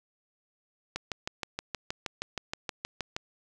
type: click train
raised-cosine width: 0.2 ms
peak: -15 dBFS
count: 15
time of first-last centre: 0.96-3.165 s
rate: 6.35 Hz
effects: none